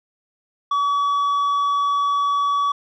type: tone with tanh clipping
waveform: sine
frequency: 1138 Hz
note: C#6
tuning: 45 cents sharp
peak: -18 dBFS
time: 0.71-2.72 s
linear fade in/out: 5 ms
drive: 5 dB
effects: none